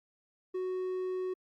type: tone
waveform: triangle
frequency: 370 Hz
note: F#4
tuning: in tune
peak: -30 dBFS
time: 0.54-1.34 s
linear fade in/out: 10 ms
effects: Opus 48 kbps